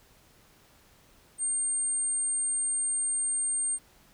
sine tone, 8700 Hz, C#9, 33 cents flat, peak -26 dBFS, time 1.38-3.79 s, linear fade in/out 50 ms, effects pink hiss -60 dBFS RMS until 4.13 s

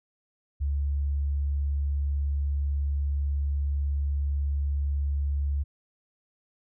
sine tone, 70.9 Hz, C#2, 40 cents sharp, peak -24 dBFS, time 0.6-5.64 s, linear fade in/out 20 ms, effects none

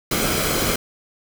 pink noise with comb filter, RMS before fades -21 dBFS, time 0.11-0.76 s, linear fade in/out 5 ms, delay 1.1 ms, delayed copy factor -0.5, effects none

